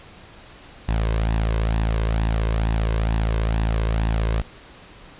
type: tone with flanger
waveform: sawtooth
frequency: 55 Hz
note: A1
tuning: in tune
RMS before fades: -21 dBFS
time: 0.88-4.42 s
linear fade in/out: 10 ms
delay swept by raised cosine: 1.1 to 1.95 ms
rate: 2.2 Hz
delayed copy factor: +0.5
effects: pink hiss -45 dBFS RMS until 5.19 s + resampled to 8000 Hz